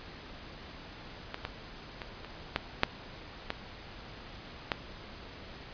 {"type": "clicks", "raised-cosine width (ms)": 0.3, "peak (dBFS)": [-19, -18, -22, -28, -11, -6, -15, -11], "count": 8, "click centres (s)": [1.344, 1.451, 2.018, 2.247, 2.561, 2.834, 3.504, 4.718], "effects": ["pink hiss -47 dBFS RMS until 5.73 s", "resampled to 11025 Hz"]}